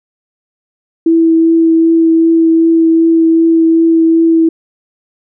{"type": "tone with vibrato", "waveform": "sine", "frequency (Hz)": 327.9, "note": "E4", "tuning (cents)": -9, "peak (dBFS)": -5, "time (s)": [1.06, 4.49], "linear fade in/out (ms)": 5, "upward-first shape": "triangle", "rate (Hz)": 2.6, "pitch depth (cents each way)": 13, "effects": []}